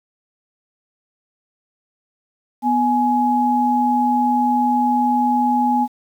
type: tone pair together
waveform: sine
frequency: 246.9 / 838.7 Hz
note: B3 / G#5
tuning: 0 / +17 cents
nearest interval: octave + major sixth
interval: 2117 cents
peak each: -18 / -16 dBFS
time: 2.62-5.88 s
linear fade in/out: 50 ms
effects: 8-bit